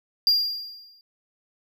triangle tone with exponential decay, 4793 Hz, D8, 34 cents sharp, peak -13 dBFS, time 0.27-1.01 s, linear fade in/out 1 ms, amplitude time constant 160 ms, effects none

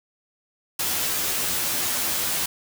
white noise with comb filter, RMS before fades -25 dBFS, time 0.79-2.46 s, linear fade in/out 5 ms, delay 12 ms, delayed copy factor +0.7, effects none

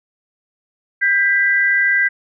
sine tone pair together, 1592.3 / 1979 Hz, G6 / B6, +27 / +3 cents, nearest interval major third, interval 376 cents, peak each -15 dBFS, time 1.01-2.09 s, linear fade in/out 20 ms, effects none

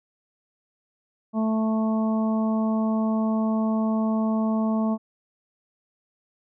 harmonic tone, 220 Hz, A3, in tune, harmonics 1 / 2 / 3 / 4 / 5, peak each -21 / -36 / -31 / -36 / -36 dBFS, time 1.33-4.98 s, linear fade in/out 50 ms, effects none

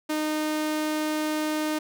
sawtooth tone, 307.2 Hz, D#4, 22 cents flat, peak -21 dBFS, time 0.09-1.79 s, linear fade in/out 10 ms, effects none

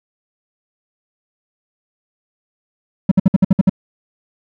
triangle tone bursts, 190 Hz, F#3, 46 cents sharp, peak -4 dBFS, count 8, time 3.09-3.696 s, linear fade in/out 5 ms, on 25 ms, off 58 ms, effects none

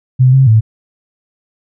sine tone with pitch steps, 128.5 / 133.6 / 110.4 Hz, C3 / C3 / A2, -31 / +36 / +6 cents, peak -4 dBFS, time 0.19-0.61 s, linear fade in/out 20 ms, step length 140 ms, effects none

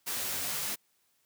white noise with comb filter, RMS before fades -34 dBFS, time 0.06-0.76 s, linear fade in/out 20 ms, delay 17 ms, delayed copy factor -0.65, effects white hiss -72 dBFS RMS until 1.25 s + high-pass 60 Hz 12 dB/octave

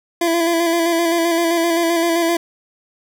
25% pulse tone with vibrato, 336.5 Hz, E4, 36 cents sharp, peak -11 dBFS, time 0.21-2.37 s, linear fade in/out 5 ms, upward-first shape square, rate 7.7 Hz, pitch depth 28 cents each way, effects none

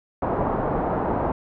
white low-pass noise, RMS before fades -24 dBFS, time 0.22-1.32 s, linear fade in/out 2 ms, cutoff 940 Hz, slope 24 dB/octave, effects none

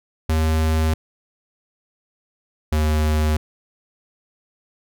square tone pair in turn, 79.2 / 76.86 Hz, D#2 / D#2, +31 / -21 cents, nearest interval minor second, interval 52 cents, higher first, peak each -17 dBFS, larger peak neither, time 0.29-0.94 / 2.72-3.37 s, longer neither, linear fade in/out 5 ms, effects none

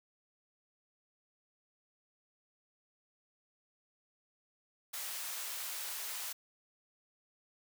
white high-pass noise, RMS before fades -41 dBFS, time 4.93-6.33 s, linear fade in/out 10 ms, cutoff 710 Hz, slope 12 dB/octave, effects none

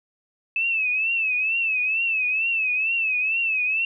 sine tone with vibrato, 2607 Hz, E7, 20 cents flat, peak -20 dBFS, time 0.56-3.85 s, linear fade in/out 2 ms, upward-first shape triangle, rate 2.2 Hz, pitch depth 110 cents each way, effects none

